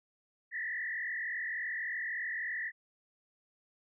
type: tone with frequency modulation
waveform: sine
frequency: 1864.7 Hz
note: A#6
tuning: in tune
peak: -34 dBFS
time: 0.51-2.72 s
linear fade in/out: 50 ms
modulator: 43.5 Hz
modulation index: 2.7
effects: none